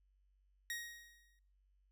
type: tone with exponential decay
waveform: sawtooth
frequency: 1882 Hz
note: A#6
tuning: 16 cents sharp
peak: -35 dBFS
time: 0.7-1.39 s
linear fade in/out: 1 ms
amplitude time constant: 150 ms
effects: noise-tail reverb RT60 0.7 s tail -24 dB re dry + added 48 Hz sine -70 dBFS peak until 1.91 s